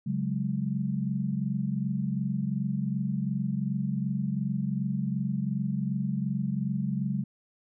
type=chord; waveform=sine; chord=C# suspended fourth; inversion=none; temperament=equal; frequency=138.59 / 185 / 207.7 Hz; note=C#3 / F#3 / G#3; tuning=0 / 0 / 0 cents; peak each=-31 dBFS; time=0.06-7.24 s; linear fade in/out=10 ms; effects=none